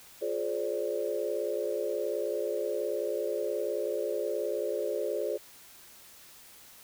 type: chord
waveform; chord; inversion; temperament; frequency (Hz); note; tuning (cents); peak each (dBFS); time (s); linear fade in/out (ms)
sine; D half-diminished seventh; first; just; 352.4 / 422.9 / 528.6 / 587.3; F4 / Ab4 / C5 / D5; +16 / +31 / +18 / 0; -37 / -33 / -34 / -35; 0.21-5.38; 20
effects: white hiss -53 dBFS RMS until 6.83 s